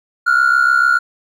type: ring-modulated tone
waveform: triangle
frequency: 1415 Hz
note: F6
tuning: 22 cents sharp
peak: -4 dBFS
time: 0.26-0.99 s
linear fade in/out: 20 ms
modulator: 33.4 Hz
effects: tanh soft clip ceiling -4 dBFS